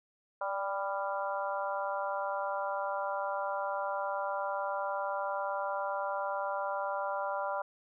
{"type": "harmonic tone with a mistuned harmonic", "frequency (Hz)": 197.8, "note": "G3", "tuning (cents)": 16, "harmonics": [3, 4, 5, 6, 7], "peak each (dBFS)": [-36, -38, -37, -42, -40], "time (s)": [0.41, 7.62], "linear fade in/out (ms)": 5, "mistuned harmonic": 3, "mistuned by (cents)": -22, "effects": []}